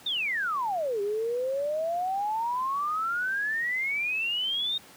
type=exponential two-way sweep; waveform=sine; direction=down then up; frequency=3729 to 396.7 to 3729 Hz; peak=-26 dBFS; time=0.06-4.78 s; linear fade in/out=5 ms; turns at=1.01 s; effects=pink hiss -51 dBFS RMS until 4.96 s + high-pass 150 Hz 12 dB/octave